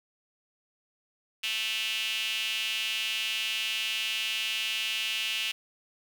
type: tone with high-pass filter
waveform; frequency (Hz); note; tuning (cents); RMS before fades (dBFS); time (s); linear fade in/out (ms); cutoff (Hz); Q
sawtooth; 220; A3; 0; -31; 1.43-5.52; 10; 2800; 6
effects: 8-bit